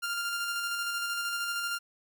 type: tone with tremolo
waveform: sawtooth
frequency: 1396.9 Hz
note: F6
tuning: in tune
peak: -26 dBFS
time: 0.02-1.79 s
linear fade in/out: 20 ms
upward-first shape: square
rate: 13 Hz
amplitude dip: 25%
effects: none